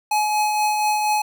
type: tone with tremolo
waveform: square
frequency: 846 Hz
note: G#5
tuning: 32 cents sharp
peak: -17 dBFS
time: 0.11-1.22 s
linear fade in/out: 5 ms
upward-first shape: triangle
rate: 4.2 Hz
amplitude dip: 35%
effects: none